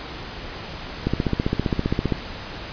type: click train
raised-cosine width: 3 ms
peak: -7 dBFS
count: 17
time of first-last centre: 1.07-2.123 s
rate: 15.2 Hz
effects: pink hiss -34 dBFS RMS until 2.72 s + resampled to 11025 Hz